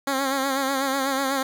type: tone with vibrato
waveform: 10% pulse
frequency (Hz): 270.7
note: C#4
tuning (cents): -41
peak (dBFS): -14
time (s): 0.07-1.43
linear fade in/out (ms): 5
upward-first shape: sine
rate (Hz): 8.1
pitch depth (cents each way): 52
effects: none